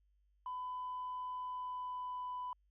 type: tone with pitch glide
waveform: sine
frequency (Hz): 1003 to 996.6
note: B5 to B5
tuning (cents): +26 to +15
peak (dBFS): -38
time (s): 0.46-2.53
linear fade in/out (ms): 2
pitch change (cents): -11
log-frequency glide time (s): 1.35-2.37
effects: tanh soft clip ceiling -36 dBFS + added 50 Hz sine -70 dBFS peak until 2.7 s